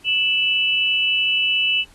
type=tone pair together; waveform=sine; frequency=2637 / 2960 Hz; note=E7 / F#7; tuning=0 / 0 cents; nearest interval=major second; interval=200 cents; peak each=-19 / -19 dBFS; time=0.04-1.85 s; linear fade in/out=50 ms; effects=pink hiss -52 dBFS RMS until 1.94 s + AAC 32 kbps